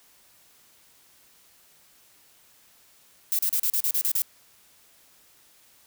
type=noise bursts; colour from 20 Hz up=violet; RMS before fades=-24 dBFS; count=9; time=3.32-4.22 s; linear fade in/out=0 ms; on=68 ms; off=36 ms; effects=white hiss -58 dBFS RMS until 5.86 s